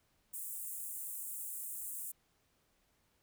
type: high-pass noise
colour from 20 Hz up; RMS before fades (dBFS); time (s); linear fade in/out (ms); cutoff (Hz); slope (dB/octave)
pink; -43; 0.33-2.12; 10; 8000; 48
effects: pink hiss -75 dBFS RMS until 3.22 s